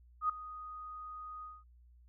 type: tone with ADSR envelope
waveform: sine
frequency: 1244.5 Hz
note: D#6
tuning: in tune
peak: -26 dBFS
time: 0.21-1.64 s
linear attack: 84 ms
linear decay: 4 ms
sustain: -17 dB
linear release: 210 ms
effects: added 60 Hz sine -58 dBFS peak until 2.08 s